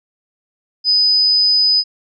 sine tone, 4999 Hz, D#8, 7 cents sharp, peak -10 dBFS, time 0.84-1.84 s, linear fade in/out 50 ms, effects none

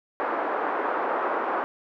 white band-pass noise, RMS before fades -27 dBFS, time 0.2-1.64 s, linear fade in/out 0 ms, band 330 to 1300 Hz, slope 24 dB/octave, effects none

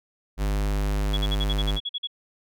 square tone, 50.5 Hz, G#1, 48 cents flat, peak -23 dBFS, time 0.37-1.8 s, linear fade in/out 50 ms
sine tone bursts, 3359 Hz, G#7, 19 cents sharp, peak -26 dBFS, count 11, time 1.13-2.073 s, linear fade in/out 10 ms, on 43 ms, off 47 ms
effects none

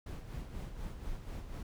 brown noise with tremolo, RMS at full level -40 dBFS, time 0.06-1.63 s, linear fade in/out 5 ms, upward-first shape sine, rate 4.1 Hz, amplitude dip 55%, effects none

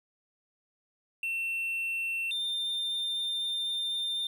triangle tone pair in turn, 2700 / 3604 Hz, E7 / A7, +41 / +41 cents, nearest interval perfect fourth, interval 500 cents, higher second, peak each -28 dBFS, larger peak neither, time 1.23-2.31 / 2.31-4.27 s, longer second, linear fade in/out 2 ms, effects none

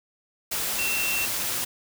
sine tone in noise, 2700 Hz, E7, 41 cents sharp, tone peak -26 dBFS, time 0.78-1.26 s, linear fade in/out 10 ms, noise white, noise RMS -28 dBFS, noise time 0.51-1.65 s, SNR -1 dB, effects none

